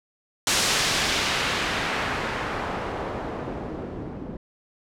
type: noise with low-pass filter sweep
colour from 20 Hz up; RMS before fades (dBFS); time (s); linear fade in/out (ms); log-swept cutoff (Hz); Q
white; -27; 0.47-4.37; 2; 7100 to 300; 0.78
effects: none